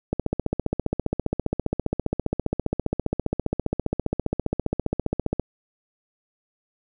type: click train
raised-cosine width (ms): 2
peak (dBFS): -9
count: 80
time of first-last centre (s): 0.13-5.397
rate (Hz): 15
effects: none